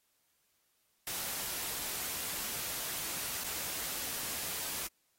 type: noise with dropouts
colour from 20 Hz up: white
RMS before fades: -38 dBFS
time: 1.07-4.87 s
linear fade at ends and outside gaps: 1 ms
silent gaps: 3.436-3.443 s
effects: white hiss -75 dBFS RMS until 5.18 s + AAC 48 kbps